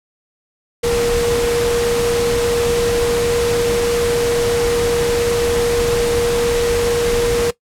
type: tone in noise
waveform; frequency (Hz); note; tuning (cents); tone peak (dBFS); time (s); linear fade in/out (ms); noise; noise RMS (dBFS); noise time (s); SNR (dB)
sine; 473.5; A#4; +27; -14; 0.83-7.51; 10; pink; -22; 0.83-7.51; +5
effects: noise-tail reverb RT60 0.1 s tail -18 dB re dry + low-pass 11000 Hz 12 dB/octave